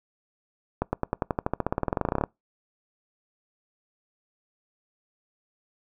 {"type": "accelerating click train", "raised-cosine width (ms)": 1, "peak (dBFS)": -10, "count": 25, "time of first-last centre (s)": [0.82, 2.238], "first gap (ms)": 110, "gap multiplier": 0.94, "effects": ["noise-tail reverb RT60 0.2 s tail -25 dB re dry"]}